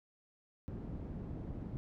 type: low-pass noise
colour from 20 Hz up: white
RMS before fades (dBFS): -43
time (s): 0.68-1.77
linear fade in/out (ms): 0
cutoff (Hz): 200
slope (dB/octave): 12
effects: none